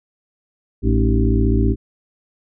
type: harmonic tone with a mistuned harmonic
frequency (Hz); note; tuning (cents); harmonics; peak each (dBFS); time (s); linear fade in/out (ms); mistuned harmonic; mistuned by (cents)
55.6; A1; +19; 1 / 2 / 4 / 5 / 6 / 7; -16 / -19 / -22 / -23 / -24 / -24; 0.82-1.76; 50; 6; -100
effects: none